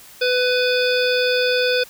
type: harmonic tone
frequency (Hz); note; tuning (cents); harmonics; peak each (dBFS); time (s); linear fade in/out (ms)
499; B4; +18; 1 / 3 / 5 / 7 / 9 / 10; -18 / -23 / -25 / -26 / -28 / -28; 0.21-1.84; 10
effects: white hiss -44 dBFS RMS until 1.89 s